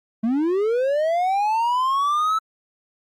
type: linear sweep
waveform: triangle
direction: up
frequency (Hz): 213.9 to 1318.5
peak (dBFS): -16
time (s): 0.23-2.39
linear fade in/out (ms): 10
effects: Opus 48 kbps